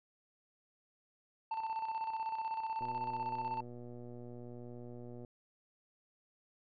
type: tone with tremolo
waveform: triangle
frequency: 891 Hz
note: A5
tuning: 22 cents sharp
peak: -32 dBFS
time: 1.51-3.61 s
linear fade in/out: 5 ms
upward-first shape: square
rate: 16 Hz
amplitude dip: 50%
type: click train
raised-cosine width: 2 ms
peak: -37 dBFS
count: 296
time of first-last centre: 2.81-5.248 s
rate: 121 Hz
effects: resampled to 11025 Hz